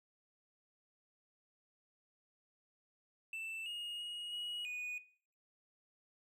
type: tone with pitch steps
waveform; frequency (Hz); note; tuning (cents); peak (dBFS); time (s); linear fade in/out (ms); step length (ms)
triangle; 2658 / 2864 / 2883 / 2904 / 2475; E7 / F7 / F#7 / F#7 / D#7; +14 / +43 / -46 / -33 / -10; -39; 3.33-4.98; 2; 330
effects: noise-tail reverb RT60 0.5 s tail -18 dB re dry